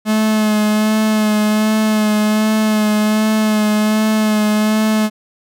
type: tone with vibrato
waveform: 45% pulse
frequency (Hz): 214.5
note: A3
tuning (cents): -44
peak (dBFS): -12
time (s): 0.05-5.1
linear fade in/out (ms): 50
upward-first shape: sine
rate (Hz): 1.3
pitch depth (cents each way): 22
effects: none